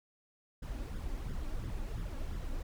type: noise with flanger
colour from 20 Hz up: brown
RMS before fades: -38 dBFS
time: 0.62-2.63 s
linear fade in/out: 10 ms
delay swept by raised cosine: 0.57 to 3.67 ms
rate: 2.9 Hz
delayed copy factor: +0.65
effects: none